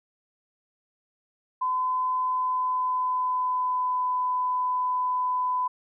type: tone with pitch glide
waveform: sine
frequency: 1016 to 1003.2 Hz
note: B5 to B5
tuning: +49 to +27 cents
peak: -23 dBFS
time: 1.61-5.68 s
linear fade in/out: 10 ms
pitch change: -22 cents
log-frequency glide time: 2.18-4.1 s
effects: none